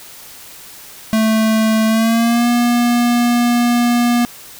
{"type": "tone with pitch glide", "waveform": "square", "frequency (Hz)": [220, 239.9], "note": ["A3", "A#3"], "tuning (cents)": [0, 50], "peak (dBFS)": -12, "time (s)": [1.13, 4.25], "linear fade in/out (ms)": 0, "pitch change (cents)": 150, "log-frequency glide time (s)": [1.87, 2.48], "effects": ["white hiss -37 dBFS RMS until 4.59 s"]}